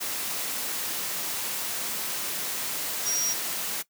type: tone in noise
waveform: sine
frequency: 5690 Hz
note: F8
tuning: 31 cents sharp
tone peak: -26 dBFS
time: 3.05-3.34 s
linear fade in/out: 20 ms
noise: white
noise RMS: -31 dBFS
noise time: 0-3.83 s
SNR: +2 dB
effects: noise-tail reverb RT60 0.1 s tail -18 dB re dry + high-pass 150 Hz 12 dB/octave